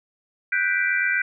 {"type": "chord", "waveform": "sine", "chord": "G major seventh", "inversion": "third", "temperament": "equal", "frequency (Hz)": [1480, 1568, 1975.5, 2349], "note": ["F#6", "G6", "B6", "D7"], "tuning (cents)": [0, 0, 0, 0], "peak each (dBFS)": [-25, -24, -25, -26], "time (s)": [0.52, 1.22], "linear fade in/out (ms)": 5, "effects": []}